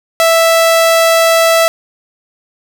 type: tone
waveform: sawtooth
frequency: 659.3 Hz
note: E5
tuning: in tune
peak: -3 dBFS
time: 0.2-1.68 s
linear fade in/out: 0 ms
effects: none